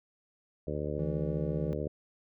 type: harmonic tone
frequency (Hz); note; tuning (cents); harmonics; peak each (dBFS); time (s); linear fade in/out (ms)
74.2; D2; +18; 1 / 2 / 3 / 4 / 5 / 6 / 7 / 8; -39 / -38 / -42 / -41 / -40 / -39 / -40 / -42; 0.67-1.88; 5
type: tone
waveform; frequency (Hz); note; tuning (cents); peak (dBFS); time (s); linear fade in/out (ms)
triangle; 163.2; E3; -17; -31; 0.99-1.73; 0
effects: none